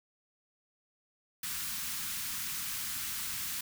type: band-stop noise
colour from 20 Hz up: white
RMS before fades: -37 dBFS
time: 1.43-3.61 s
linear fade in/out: 5 ms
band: 250 to 1100 Hz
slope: 24 dB/octave
effects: none